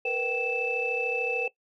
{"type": "tone cluster", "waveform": "sine", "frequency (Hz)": [463.9, 497.4, 771, 2633], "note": ["A#4", "B4", "G5", "E7"], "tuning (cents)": [-8, 12, -29, -3], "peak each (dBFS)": [-31, -31, -36, -28], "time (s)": [0.05, 1.48], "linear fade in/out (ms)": 5, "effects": ["noise-tail reverb RT60 0.1 s tail -18 dB re dry", "tanh soft clip ceiling -16 dBFS"]}